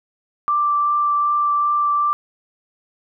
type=tone with vibrato; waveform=sine; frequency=1174.7 Hz; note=D6; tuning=in tune; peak=-15 dBFS; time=0.48-2.13 s; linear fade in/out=0 ms; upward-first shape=triangle; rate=2.6 Hz; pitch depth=9 cents each way; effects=none